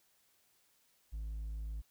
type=tone with hard clipping; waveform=sine; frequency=53.9 Hz; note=A1; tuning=35 cents flat; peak=-39 dBFS; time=1.12-1.82 s; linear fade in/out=20 ms; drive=2 dB; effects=white hiss -72 dBFS RMS until 1.9 s